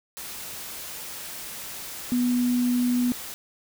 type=tone in noise; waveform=sine; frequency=245.6 Hz; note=B3; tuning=9 cents flat; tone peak=-20 dBFS; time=2.12-3.12 s; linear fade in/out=0 ms; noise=white; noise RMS=-37 dBFS; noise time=0.17-3.34 s; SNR=+14 dB; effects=none